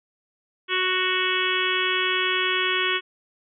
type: harmonic tone with a mistuned harmonic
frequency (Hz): 370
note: F#4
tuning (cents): 0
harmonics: 1 / 3 / 4 / 5 / 6 / 7 / 8 / 9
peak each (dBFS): -29 / -29 / -29 / -29 / -29 / -29 / -29 / -29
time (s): 0.68-3.01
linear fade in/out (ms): 50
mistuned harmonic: 7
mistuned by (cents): +17
effects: none